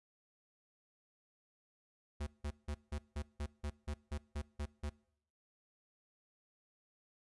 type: tone bursts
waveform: square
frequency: 73.7 Hz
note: D2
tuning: 7 cents sharp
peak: -38 dBFS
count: 12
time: 2.2-4.898 s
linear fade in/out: 10 ms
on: 69 ms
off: 170 ms
effects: noise-tail reverb RT60 0.7 s tail -23 dB re dry + resampled to 24000 Hz